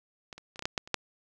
clicks, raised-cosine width 0.2 ms, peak -24 / -29 / -30 / -20 / -21 / -11 / -11 / -29 / -9 dBFS, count 9, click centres 0.328 / 0.38 / 0.559 / 0.593 / 0.624 / 0.655 / 0.778 / 0.875 / 0.943 s, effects none

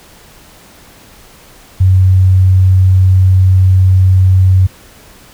sine tone, 93.5 Hz, F#2, 19 cents sharp, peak -4 dBFS, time 1.8-4.67 s, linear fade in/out 10 ms, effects pink hiss -40 dBFS RMS until 5.33 s

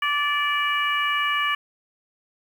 harmonic tone, 582 Hz, D5, 16 cents flat, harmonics 2 / 3 / 4 / 5, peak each -24 / -26 / -27 / -28 dBFS, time 0.02-1.55 s, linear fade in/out 5 ms, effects 8-bit

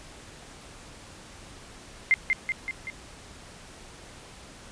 sine tone with echo, 2093 Hz, C7, in tune, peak -16 dBFS, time 2.11-2.14 s, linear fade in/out 0 ms, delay 190 ms, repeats 4, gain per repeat -4 dB, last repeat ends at 2.9 s, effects pink hiss -47 dBFS RMS until 4.71 s + resampled to 22050 Hz

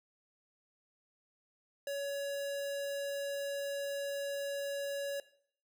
square tone, 562 Hz, C#5, 24 cents sharp, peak -36 dBFS, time 1.87-5.2 s, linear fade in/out 2 ms, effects noise-tail reverb RT60 0.6 s tail -18 dB re dry

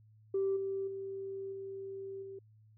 sine tone with level steps, 389.3 Hz, G4, 12 cents flat, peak -28 / -33 / -38 / -40 / -43 dBFS, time 0.34-2.39 s, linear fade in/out 5 ms, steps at 0.56 / 0.87 / 1.52 / 2.22 s, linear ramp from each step 10 ms, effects tanh soft clip ceiling -25 dBFS + added 108 Hz sine -59 dBFS peak until 2.77 s

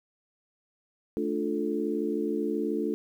harmonic tone with a mistuned harmonic, 73 Hz, D2, 10 cents flat, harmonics 3 / 4 / 5 / 6, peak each -33 / -31 / -32 / -32 dBFS, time 1.17-2.94 s, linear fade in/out 0 ms, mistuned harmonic 5, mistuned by -69 cents, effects 10-bit

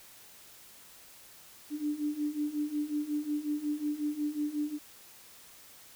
sine beating tone pair, 293.7 / 299.2 Hz, D4 / D4, 0 / +32 cents, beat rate 5.5 Hz, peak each -35 / -32 dBFS, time 1.7-4.79 s, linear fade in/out 50 ms, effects white hiss -54 dBFS RMS until 5.95 s

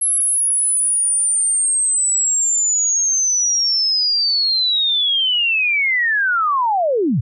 sine linear sweep, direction down, 11080 to 92.5 Hz, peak -14 dBFS, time 0.01-7.21 s, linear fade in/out 10 ms, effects none

